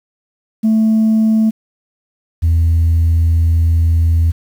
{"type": "tone pair in turn", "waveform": "sine", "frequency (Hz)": [220, 82.6], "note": ["A3", "E2"], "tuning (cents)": [0, 4], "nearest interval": "octave + perfect fourth", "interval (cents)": 1696, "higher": "first", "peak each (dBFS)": -7, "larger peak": "neither", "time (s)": [[0.63, 1.51], [2.42, 4.32]], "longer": "second", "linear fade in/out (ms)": 20, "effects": ["tanh soft clip ceiling -7 dBFS", "7-bit"]}